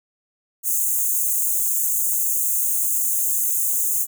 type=high-pass noise; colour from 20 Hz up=white; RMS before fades=-21 dBFS; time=0.63-4.07 s; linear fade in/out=50 ms; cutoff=6400 Hz; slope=96 dB/octave; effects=none